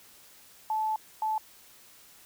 sine tone pair in turn, 870 / 870 Hz, A5 / A5, -20 / -20 cents, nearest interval unison, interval 0 cents, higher neither, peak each -26 dBFS, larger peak neither, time 0.7-0.96 / 1.22-1.38 s, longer first, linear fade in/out 2 ms, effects white hiss -55 dBFS RMS until 2.25 s

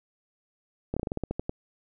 slowing click train, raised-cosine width 2 ms, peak -16 dBFS, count 11, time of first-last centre 0.94-1.494 s, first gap 26 ms, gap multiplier 1.16, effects none

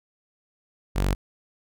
sawtooth tone, 47.68 Hz, G1, 47 cents flat, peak -17 dBFS, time 0.95-1.15 s, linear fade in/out 20 ms, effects none

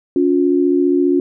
sine tone pair together, 281.3 / 356.2 Hz, C#4 / F4, +26 / +34 cents, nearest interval major third, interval 408 cents, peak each -14 dBFS, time 0.16-1.2 s, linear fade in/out 2 ms, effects none

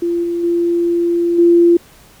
sine tone with level steps, 343.2 Hz, F4, 30 cents flat, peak -14 / -16 / -12 / -6 dBFS, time 0.02-1.77 s, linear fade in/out 5 ms, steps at 0.23 / 0.43 / 1.38 s, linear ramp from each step 10 ms, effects pink hiss -45 dBFS RMS until 2.2 s

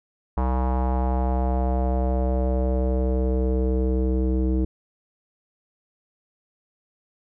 square tone with low-pass filter sweep, 63.9 Hz, C2, 40 cents flat, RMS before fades -22 dBFS, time 0.37-4.65 s, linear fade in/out 5 ms, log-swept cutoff 970 to 360 Hz, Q 3.4, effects none

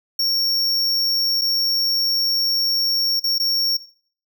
square tone with dropouts, 5510 Hz, F8, 24 cents flat, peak -18 dBFS, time 0.19-3.77 s, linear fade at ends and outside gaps 5 ms, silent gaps 1.413-1.417 / 3.197-3.239 / 3.383-3.398 s, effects noise-tail reverb RT60 0.5 s tail -18 dB re dry

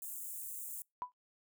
white high-pass noise, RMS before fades -44 dBFS, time 0.02-0.82 s, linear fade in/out 2 ms, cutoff 7300 Hz, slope 48 dB/octave
sine tone with exponential decay, 992 Hz, B5, 7 cents sharp, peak -32 dBFS, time 1.02-1.12 s, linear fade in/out 0 ms, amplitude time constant 21 ms
effects noise-tail reverb RT60 0.2 s tail -26 dB re dry

